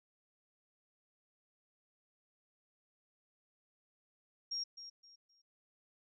sine tone with echo, 5580 Hz, F8, 2 cents flat, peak -36 dBFS, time 4.51-4.64 s, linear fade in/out 10 ms, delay 260 ms, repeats 3, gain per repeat -11 dB, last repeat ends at 5.42 s, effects none

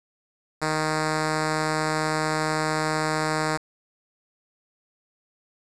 5% pulse tone with notch filter, 155.56 Hz, D#3, in tune, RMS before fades -25 dBFS, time 0.61-3.58 s, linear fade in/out 20 ms, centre 3000 Hz, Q 1.8, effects resampled to 22050 Hz + 7-bit

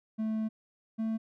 triangle tone pair in turn, 219 / 222.2 Hz, A3 / A3, -8 / +17 cents, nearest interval unison, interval 25 cents, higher second, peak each -27 dBFS, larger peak neither, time 0.18-0.49 / 0.98-1.18 s, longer first, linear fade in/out 20 ms, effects none

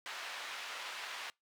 white band-pass noise, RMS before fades -44 dBFS, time 0.06-1.3 s, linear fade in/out 0 ms, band 830 to 2900 Hz, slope 12 dB/octave, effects noise-tail reverb RT60 0.2 s tail -25 dB re dry

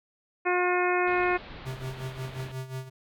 harmonic tone, 358.8 Hz, F4, 47 cents sharp, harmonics 1 / 2 / 3 / 4 / 5 / 6 / 7, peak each -26 / -29 / -31 / -32 / -33 / -34 / -34 dBFS, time 0.45-1.38 s, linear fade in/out 20 ms
pink low-pass noise, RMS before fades -44 dBFS, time 1.07-2.52 s, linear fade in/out 5 ms, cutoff 4200 Hz, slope 48 dB/octave
square tone with tremolo, 130.81 Hz, C3, in tune, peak -32 dBFS, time 1.65-2.9 s, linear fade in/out 20 ms, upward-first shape sine, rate 5.6 Hz, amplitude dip 75%
effects none

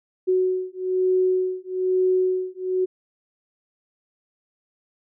sine beating tone pair, 370 / 371.1 Hz, F#4 / F#4, 0 / +5 cents, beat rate 1.1 Hz, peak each -22 dBFS, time 0.27-2.86 s, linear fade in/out 20 ms, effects none

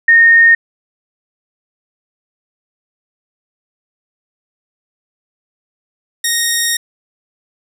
sine / 10% pulse tone pair in turn, 1842 / 1863.4 Hz, A#6 / A#6, -21 / -1 cents, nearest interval unison, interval 20 cents, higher second, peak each -4 dBFS, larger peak neither, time 0.08-0.55 / 6.24-6.77 s, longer second, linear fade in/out 5 ms, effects none

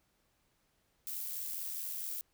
violet noise with amplitude modulation, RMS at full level -38 dBFS, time 1.07-2.21 s, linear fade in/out 0 ms, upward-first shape sine, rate 84.6 Hz, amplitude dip 40%, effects pink hiss -75 dBFS RMS until 2.33 s

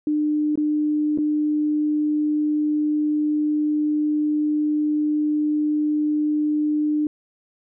sine tone with dropouts, 300.9 Hz, D4, 42 cents sharp, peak -18 dBFS, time 0.07-7.07 s, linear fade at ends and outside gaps 2 ms, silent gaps 0.556-0.575 / 1.176-1.185 s, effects none

